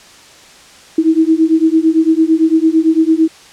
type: beating tone pair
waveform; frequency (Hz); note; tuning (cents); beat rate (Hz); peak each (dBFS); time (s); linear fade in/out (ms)
sine; 317 / 325.9; D#4 / E4; +32 / -20; 8.9; -11; 0.98-3.28; 5
effects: white hiss -40 dBFS RMS until 3.52 s + low-pass 7000 Hz 12 dB/octave